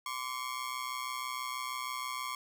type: ring-modulated tone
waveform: sawtooth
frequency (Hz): 1093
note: C#6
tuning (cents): -25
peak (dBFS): -29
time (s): 0.06-2.35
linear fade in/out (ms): 0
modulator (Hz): 63.1
effects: none